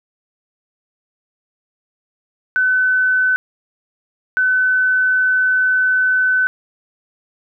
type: tone bursts at uneven times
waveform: sine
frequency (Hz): 1511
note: F#6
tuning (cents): +36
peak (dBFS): -12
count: 2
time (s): 2.56-3.36 / 4.37-6.47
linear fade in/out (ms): 0
effects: none